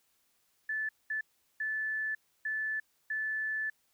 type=tone bursts at uneven times; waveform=sine; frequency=1744 Hz; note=A6; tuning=16 cents flat; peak=-31 dBFS; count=5; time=0.69-0.89 / 1.1-1.21 / 1.6-2.15 / 2.45-2.8 / 3.1-3.7 s; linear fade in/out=5 ms; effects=white hiss -73 dBFS RMS until 3.93 s